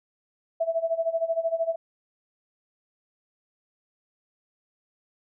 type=tone with tremolo; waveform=sine; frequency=659.3 Hz; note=E5; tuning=in tune; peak=-20 dBFS; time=0.6-1.76 s; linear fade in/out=10 ms; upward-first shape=sine; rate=13 Hz; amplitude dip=85%; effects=none